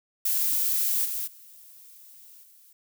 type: noise with level steps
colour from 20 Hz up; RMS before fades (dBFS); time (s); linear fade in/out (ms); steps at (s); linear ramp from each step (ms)
violet; -25 / -31 / -50 / -55; 0.25-2.73; 5; 1.04 / 1.26 / 2.42; 20
effects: none